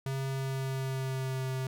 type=tone with pitch glide; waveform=square; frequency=134.6 to 131.07 Hz; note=C3 to C3; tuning=+49 to +3 cents; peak=-32 dBFS; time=0.06-1.67 s; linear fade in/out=2 ms; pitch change=-46 cents; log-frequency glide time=0.28-1.51 s; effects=none